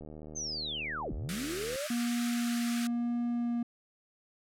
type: click train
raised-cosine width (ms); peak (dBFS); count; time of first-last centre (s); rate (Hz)
2; -33; 135; 0.01-1.757; 76.7
type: linear two-way sweep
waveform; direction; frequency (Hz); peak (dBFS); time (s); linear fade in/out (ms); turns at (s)
sine; down then up; 6400 to 34.65 to 624; -34; 0.35-1.88; 20; 1.13
type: high-pass noise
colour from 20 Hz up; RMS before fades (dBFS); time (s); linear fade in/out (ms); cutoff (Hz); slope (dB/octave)
pink; -40; 1.29-2.87; 0; 1200; 96
type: tone with vibrato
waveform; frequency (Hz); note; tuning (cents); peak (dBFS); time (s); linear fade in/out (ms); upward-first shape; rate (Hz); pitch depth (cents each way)
triangle; 237.6; A#3; +33; -27; 1.9-3.63; 5; sine; 0.95; 8
effects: low-pass 12000 Hz 12 dB/octave